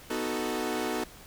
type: chord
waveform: sawtooth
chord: B dominant seventh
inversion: none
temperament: equal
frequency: 246.9 / 311.1 / 370 / 440 Hz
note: B3 / D#4 / F#4 / A4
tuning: 0 / 0 / 0 / 0 cents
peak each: -31 dBFS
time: 0.1-1.04 s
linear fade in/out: 5 ms
effects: pink hiss -50 dBFS RMS until 1.26 s